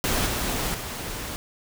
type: noise with level steps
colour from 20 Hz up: pink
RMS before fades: -24 / -27 / -33 dBFS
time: 0.04-1.36 s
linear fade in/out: 0 ms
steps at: 0.26 / 0.74 s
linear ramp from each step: 5 ms
effects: none